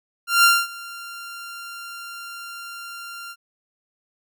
sawtooth tone with ADSR envelope, 1387 Hz, F6, 12 cents flat, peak -7 dBFS, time 0.27-3.36 s, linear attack 170 ms, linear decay 230 ms, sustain -23 dB, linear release 53 ms, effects none

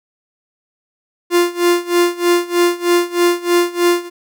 45% pulse tone with tremolo, 349.2 Hz, F4, in tune, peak -9 dBFS, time 1.3-4.1 s, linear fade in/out 50 ms, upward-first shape sine, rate 3.2 Hz, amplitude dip 90%, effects none

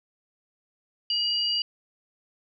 sine tone pair together, 2900 / 4732 Hz, F#7 / D8, -35 / +12 cents, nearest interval minor sixth, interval 847 cents, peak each -26 dBFS, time 1.1-1.62 s, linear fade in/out 2 ms, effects none

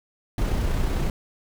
brown noise with amplitude modulation, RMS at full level -22 dBFS, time 0.38-1.1 s, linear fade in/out 2 ms, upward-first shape sine, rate 31 Hz, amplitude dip 25%, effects none

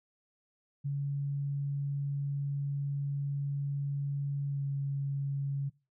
sine tone with pitch glide, 141.1 to 139.4 Hz, C#3 to C#3, +31 to +10 cents, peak -30 dBFS, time 0.84-5.7 s, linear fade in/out 20 ms, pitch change -21 cents, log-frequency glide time 4.48-4.63 s, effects noise-tail reverb RT60 0.3 s tail -22 dB re dry

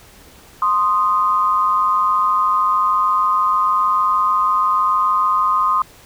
sine tone pair together, 1046.5 / 1240.1 Hz, C6 / D#6, 0 / -6 cents, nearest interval minor third, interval 294 cents, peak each -16 / -16 dBFS, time 0.62-5.82 s, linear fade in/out 2 ms, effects pink hiss -45 dBFS RMS until 6.05 s

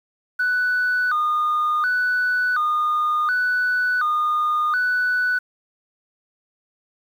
sine tone with vibrato, 1348 Hz, E6, 38 cents sharp, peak -16 dBFS, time 0.39-5.39 s, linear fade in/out 10 ms, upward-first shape square, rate 0.69 Hz, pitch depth 170 cents each way, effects tanh soft clip ceiling -15 dBFS + 8-bit

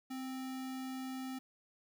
sine tone with sample-and-hold, 260 Hz, C4, 11 cents flat, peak -39 dBFS, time 0.1-1.39 s, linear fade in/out 10 ms, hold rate 1050 Hz, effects none

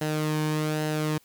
sawtooth tone with flanger, 153.7 Hz, D#3, 21 cents flat, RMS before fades -27 dBFS, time 0.01-1.18 s, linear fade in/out 5 ms, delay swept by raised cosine 0.86 to 1.53 ms, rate 1.2 Hz, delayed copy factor -0.5, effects white hiss -61 dBFS RMS until 1.24 s

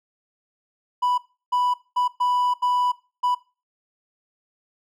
triangle tone bursts at uneven times, 987.8 Hz, B5, in tune, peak -17 dBFS, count 6, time 1.02-1.18 / 1.52-1.74 / 1.96-2.08 / 2.2-2.54 / 2.62-2.92 / 3.23-3.35 s, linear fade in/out 10 ms, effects noise-tail reverb RT60 0.3 s tail -18 dB re dry

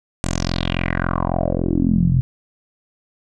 10% pulse tone with low-pass filter sweep, 43.65 Hz, F1, in tune, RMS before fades -19 dBFS, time 0.24-2.21 s, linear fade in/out 0 ms, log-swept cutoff 8300 to 120 Hz, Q 4.8, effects none

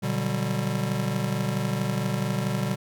square chord, G major seventh, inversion first, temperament just, 122.5 / 147 / 183.75 / 196 Hz, B2 / D3 / F#3 / G3, -14 / +2 / -12 / 0 cents, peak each -30 / -31 / -35 / -30 dBFS, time 0.02-2.76 s, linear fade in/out 20 ms, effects none

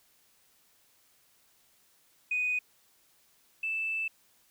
sine tone pair in turn, 2489 / 2640 Hz, D#7 / E7, 0 / +2 cents, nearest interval minor second, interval 102 cents, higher second, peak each -26 / -29 dBFS, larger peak first, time 2.31-2.59 / 3.63-4.08 s, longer second, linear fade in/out 5 ms, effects tanh soft clip ceiling -22 dBFS + white hiss -66 dBFS RMS until 4.5 s

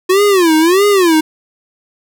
square tone with vibrato, 359 Hz, F4, 48 cents sharp, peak -8 dBFS, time 0.09-1.21 s, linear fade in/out 10 ms, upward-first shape sine, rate 1.6 Hz, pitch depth 240 cents each way, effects none

